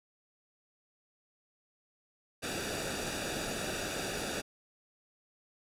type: noise with comb filter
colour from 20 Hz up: pink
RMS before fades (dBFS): -36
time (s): 2.42-4.42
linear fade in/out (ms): 20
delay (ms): 0.95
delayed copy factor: -0.7
effects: low-pass 10000 Hz 12 dB/octave